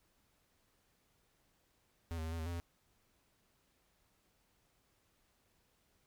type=tone with pitch steps; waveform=square; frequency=83.7 / 79.8 / 80.8 / 83.4 / 79.9 / 86.2 / 85.1 Hz; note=E2 / D#2 / E2 / E2 / D#2 / F2 / F2; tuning=+27 / +44 / -34 / +21 / +47 / -22 / -44 cents; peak=-39 dBFS; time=2.11-2.6 s; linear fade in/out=0 ms; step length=70 ms; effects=pink hiss -75 dBFS RMS until 6.06 s